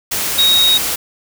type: tone in noise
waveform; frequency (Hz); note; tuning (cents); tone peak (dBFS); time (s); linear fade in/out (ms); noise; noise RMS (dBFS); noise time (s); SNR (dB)
sine; 3775; A#7; +21; -9; 0.38-0.78; 10; white; -19; 0.11-0.96; +7
effects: none